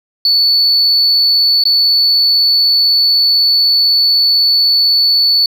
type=tone with dropouts; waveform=sine; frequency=4458 Hz; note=C#8; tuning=9 cents sharp; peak=-6 dBFS; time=0.25-5.46 s; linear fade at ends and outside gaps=2 ms; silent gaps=1.638-1.653 s; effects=tanh soft clip ceiling -5 dBFS